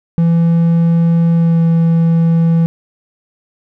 triangle tone with pitch glide, 167.5 to 165.77 Hz, E3 to E3, +28 to +10 cents, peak -6 dBFS, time 0.18-2.66 s, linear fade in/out 0 ms, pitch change -18 cents, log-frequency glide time 1.33-1.61 s, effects none

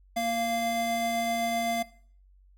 square tone pair together, 233.1 / 691.5 Hz, A#3 / F5, 0 / -17 cents, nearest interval octave + perfect fifth, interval 1883 cents, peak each -34 / -28 dBFS, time 0.16-1.83 s, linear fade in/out 10 ms, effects noise-tail reverb RT60 0.5 s tail -19 dB re dry + added 47 Hz sine -55 dBFS peak until 2.57 s

